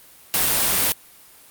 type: noise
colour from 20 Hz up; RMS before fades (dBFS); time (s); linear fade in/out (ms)
white; -19; 0.34-0.92; 0
effects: white hiss -48 dBFS RMS until 1.5 s + Opus 32 kbps